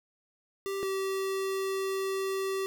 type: tone pair in turn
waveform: square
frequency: 392 / 385.9 Hz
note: G4 / G4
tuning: 0 / -27 cents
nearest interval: unison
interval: 27 cents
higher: first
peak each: -32 / -30 dBFS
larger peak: second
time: 0.66-0.83 / 0.83-2.66 s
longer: second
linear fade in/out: 0 ms
effects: none